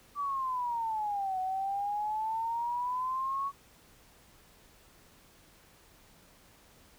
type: exponential two-way sweep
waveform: sine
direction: down then up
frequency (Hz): 1166 to 743 to 1121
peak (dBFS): -30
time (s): 0.15-3.52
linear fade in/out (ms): 50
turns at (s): 1.39
effects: pink hiss -60 dBFS RMS until 6.98 s